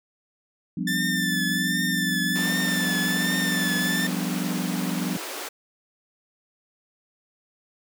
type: chord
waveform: sine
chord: G dominant seventh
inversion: third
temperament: equal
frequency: 174.61 / 196 / 246.9 / 293.7 Hz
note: F3 / G3 / B3 / D4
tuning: 0 / 0 / 0 / 0 cents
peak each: -29 / -30 / -31 / -33 dBFS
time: 0.77-5.17 s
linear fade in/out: 5 ms
type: tone with vibrato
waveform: sawtooth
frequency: 1768 Hz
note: A6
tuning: 8 cents sharp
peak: -21 dBFS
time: 0.87-4.07 s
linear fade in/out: 5 ms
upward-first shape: triangle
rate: 1.3 Hz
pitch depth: 51 cents each way
type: high-pass noise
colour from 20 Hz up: pink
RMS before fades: -34 dBFS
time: 2.35-5.49 s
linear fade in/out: 10 ms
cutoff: 310 Hz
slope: 48 dB/octave
effects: none